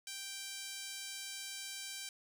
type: tone with high-pass filter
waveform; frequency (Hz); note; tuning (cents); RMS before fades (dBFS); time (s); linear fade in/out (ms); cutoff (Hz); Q
5% pulse; 784; G5; 0; -45; 0.07-2.09; 2; 1900; 0.8
effects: 12-bit